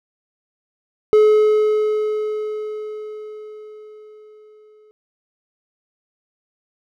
triangle tone with exponential decay, 427.1 Hz, G#4, 48 cents sharp, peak -6 dBFS, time 1.13-4.91 s, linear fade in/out 0 ms, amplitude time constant 820 ms, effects none

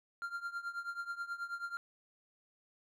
triangle tone with tremolo, 1391 Hz, F6, 7 cents flat, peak -33 dBFS, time 0.22-1.77 s, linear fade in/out 0 ms, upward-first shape triangle, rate 9.3 Hz, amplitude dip 90%, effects none

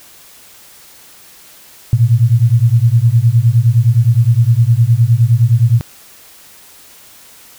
sine beating tone pair, 112.1 / 121.8 Hz, A2 / B2, +33 / -24 cents, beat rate 9.7 Hz, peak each -10 dBFS, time 1.93-5.81 s, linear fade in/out 0 ms, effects white hiss -41 dBFS RMS until 7.58 s

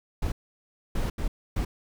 brown noise bursts at uneven times, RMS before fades -27 dBFS, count 4, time 0.22-0.32 / 0.95-1.1 / 1.18-1.28 / 1.56-1.65 s, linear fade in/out 5 ms, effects none

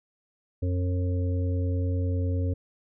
harmonic tone, 89.9 Hz, F#2, 49 cents flat, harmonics 1 / 3 / 5 / 6, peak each -24 / -34 / -38 / -40 dBFS, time 0.62-2.54 s, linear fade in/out 10 ms, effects none

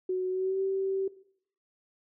sine tone with pitch glide, 370 to 385.9 Hz, F#4 to G4, 0 to -27 cents, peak -26 dBFS, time 0.09-1.08 s, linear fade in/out 5 ms, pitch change +73 cents, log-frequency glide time 0.3-0.61 s, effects noise-tail reverb RT60 0.6 s tail -17 dB re dry

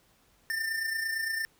square tone with amplitude modulation, 1796 Hz, A6, 35 cents sharp, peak -28 dBFS, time 0.5-1.45 s, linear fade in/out 0 ms, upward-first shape sine, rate 28.8 Hz, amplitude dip 50%, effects pink hiss -65 dBFS RMS until 1.59 s

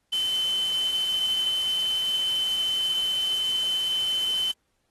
sine tone in noise, 3058 Hz, G7, 44 cents flat, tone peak -23 dBFS, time 0.12-4.52 s, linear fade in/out 10 ms, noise white, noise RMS -39 dBFS, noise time 0.12-4.52 s, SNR +13 dB, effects pink hiss -74 dBFS RMS until 4.9 s + AAC 32 kbps

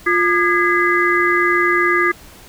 sine tone cluster, 351.5 / 1212 / 1657 / 2034 Hz, F4 / D#6 / G#6 / C7, +11 / -46 / -4 / -50 cents, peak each -18 dBFS, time 0.06-2.12 s, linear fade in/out 10 ms, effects pink hiss -42 dBFS RMS until 2.48 s

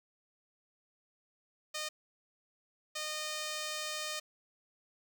5% pulse tone bursts at uneven times, 613 Hz, D#5, 26 cents flat, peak -25 dBFS, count 2, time 1.74-1.89 / 2.95-4.2 s, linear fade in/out 10 ms, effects none

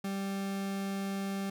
40% pulse tone, 196 Hz, G3, in tune, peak -32 dBFS, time 0.04-1.5 s, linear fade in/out 5 ms, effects none

